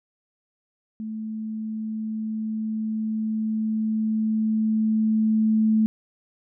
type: tone with level ramp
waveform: sine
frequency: 218.5 Hz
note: A3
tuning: 12 cents flat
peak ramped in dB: -29 to -16 dBFS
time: 1-5.86 s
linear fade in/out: 0 ms
effects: none